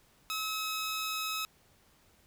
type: tone pair together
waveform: 15% pulse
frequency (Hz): 1286 / 3637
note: E6 / A#7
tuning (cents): -43 / -43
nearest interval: octave + tritone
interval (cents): 1800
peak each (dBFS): -27 / -35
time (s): 0.3-1.45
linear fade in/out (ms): 0
effects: pink hiss -65 dBFS RMS until 2.26 s